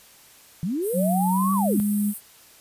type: linear two-way sweep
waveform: sine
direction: up then down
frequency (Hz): 151 to 1159 to 151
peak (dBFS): -23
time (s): 0.63-1.8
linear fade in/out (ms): 0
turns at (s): 1.53
type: high-pass noise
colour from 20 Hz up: white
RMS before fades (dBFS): -33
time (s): 0.81-2.21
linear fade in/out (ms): 50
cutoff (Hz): 8200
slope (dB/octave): 96
type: tone with pitch glide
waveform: sine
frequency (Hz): 185 to 206.5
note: F#3 to G#3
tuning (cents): 0 to -10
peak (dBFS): -20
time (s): 0.93-2.14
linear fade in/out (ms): 50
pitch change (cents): +190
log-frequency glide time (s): 1.31-1.74
effects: white hiss -51 dBFS RMS until 2.6 s + resampled to 32000 Hz